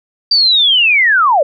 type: linear sweep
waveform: sine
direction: down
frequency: 4700 to 526 Hz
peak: -7 dBFS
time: 0.31-1.43 s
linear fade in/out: 5 ms
effects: none